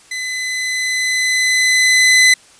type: tone with level ramp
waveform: sawtooth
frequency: 2018 Hz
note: B6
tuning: 37 cents sharp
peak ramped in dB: -18 to -3 dBFS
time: 0.11-2.34 s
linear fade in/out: 5 ms
effects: white hiss -46 dBFS RMS until 2.59 s + resampled to 22050 Hz